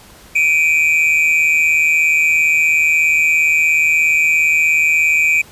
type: tone pair together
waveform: triangle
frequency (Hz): 2328 / 2485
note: D7 / D#7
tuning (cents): -16 / -3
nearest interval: minor second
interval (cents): 113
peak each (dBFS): -12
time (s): 0.35-5.42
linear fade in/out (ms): 10
effects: pink hiss -42 dBFS RMS until 5.51 s + resampled to 32000 Hz